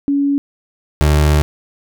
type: tone pair in turn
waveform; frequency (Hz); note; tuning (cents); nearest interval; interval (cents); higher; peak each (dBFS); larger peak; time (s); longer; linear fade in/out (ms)
sine / 30% pulse; 281.9 / 74.81; C#4 / D2; +29 / +33; octave + major seventh; 2296; first; -12 / -7; second; 0.08-0.38 / 1.01-1.42; second; 0
effects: none